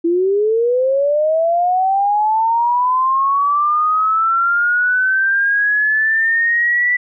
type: linear sweep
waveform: sine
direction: up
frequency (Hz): 329.6 to 1975.5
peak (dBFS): -12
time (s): 0.04-6.97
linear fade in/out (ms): 10
effects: none